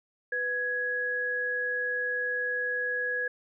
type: tone pair together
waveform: sine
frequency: 496 / 1668.3 Hz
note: B4 / G#6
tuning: +7 / +7 cents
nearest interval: octave + major sixth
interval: 2100 cents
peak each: -35 / -28 dBFS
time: 0.32-3.28 s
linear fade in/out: 5 ms
effects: none